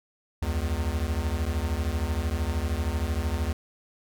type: beating tone pair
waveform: square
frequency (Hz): 70.3 / 83.3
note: C#2 / E2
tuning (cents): +25 / +19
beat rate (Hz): 13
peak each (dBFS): -29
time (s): 0.42-3.53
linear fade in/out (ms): 5
effects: none